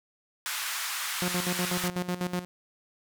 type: band-pass noise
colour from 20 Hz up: pink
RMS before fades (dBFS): -33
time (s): 0.46-1.88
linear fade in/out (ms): 0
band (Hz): 1100 to 16000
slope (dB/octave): 24
type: tone with tremolo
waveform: sawtooth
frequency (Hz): 179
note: F3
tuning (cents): +43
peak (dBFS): -23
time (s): 1.22-2.45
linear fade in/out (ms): 0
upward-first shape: square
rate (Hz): 8.1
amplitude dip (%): 75
effects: none